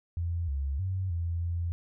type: tone with pitch steps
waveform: sine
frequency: 85.1 / 69.2 / 94.1 / 84.8 / 85.6 Hz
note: F2 / C#2 / F#2 / E2 / F2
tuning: -44 / -2 / +30 / +50 / -34 cents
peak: -28 dBFS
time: 0.17-1.72 s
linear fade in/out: 0 ms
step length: 310 ms
effects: none